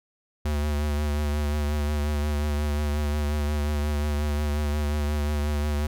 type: tone with vibrato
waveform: square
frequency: 74 Hz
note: D2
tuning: 14 cents sharp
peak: -24 dBFS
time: 0.45-5.87 s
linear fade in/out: 5 ms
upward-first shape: triangle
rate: 5.6 Hz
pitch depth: 37 cents each way
effects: none